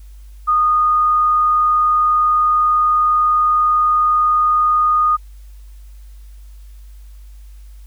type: tone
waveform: sine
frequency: 1231 Hz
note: D#6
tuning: 19 cents flat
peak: -11 dBFS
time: 0.47-5.17 s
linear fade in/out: 20 ms
effects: added 50 Hz sine -35 dBFS peak until 7.86 s + white hiss -56 dBFS RMS until 7.86 s